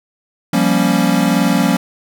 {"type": "chord", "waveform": "square", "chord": "G half-diminished seventh", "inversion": "third", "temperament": "equal", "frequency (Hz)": [174.61, 196, 233.1, 277.2], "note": ["F3", "G3", "Bb3", "Db4"], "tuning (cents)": [0, 0, 0, 0], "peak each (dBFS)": -18, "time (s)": [0.53, 1.77], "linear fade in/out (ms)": 5, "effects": []}